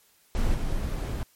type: noise with level steps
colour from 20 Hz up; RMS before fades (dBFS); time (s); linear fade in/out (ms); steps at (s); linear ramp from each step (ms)
brown; -24 / -28; 0.35-1.23; 0; 0.54; 10
effects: white hiss -62 dBFS RMS until 1.35 s + MP3 64 kbps